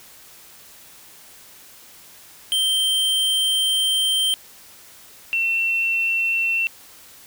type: tone pair in turn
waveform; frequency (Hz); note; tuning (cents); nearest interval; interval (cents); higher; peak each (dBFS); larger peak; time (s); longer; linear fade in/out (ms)
square / sine; 3136 / 2702; G7 / E7; 0 / +42; minor third; 258; first; -18; neither; 2.52-4.34 / 5.33-6.67; first; 0
effects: white hiss -46 dBFS RMS until 7.26 s